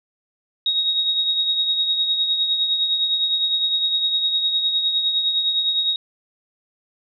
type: tone with tremolo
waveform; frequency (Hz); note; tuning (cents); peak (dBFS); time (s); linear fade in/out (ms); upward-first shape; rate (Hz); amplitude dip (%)
sine; 3771; A#7; +19; -15; 0.66-5.96; 2; triangle; 9.8; 55
effects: none